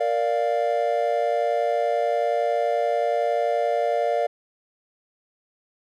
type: chord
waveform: triangle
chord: Bb major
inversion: none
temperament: equal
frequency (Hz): 466.2 / 587.3 / 698.5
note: Bb4 / D5 / F5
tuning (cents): 0 / 0 / 0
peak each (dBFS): -24 / -22 / -22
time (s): 0-4.27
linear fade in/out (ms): 10
effects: none